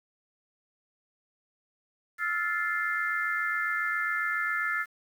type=chord; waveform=sine; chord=F major seventh; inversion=third; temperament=just; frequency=1309.6 / 1396.9 / 1746.1 / 2095 Hz; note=E6 / F6 / A6 / C7; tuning=-12 / 0 / -14 / +2 cents; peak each=-35 / -32 / -30 / -34 dBFS; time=2.18-4.86 s; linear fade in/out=50 ms; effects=9-bit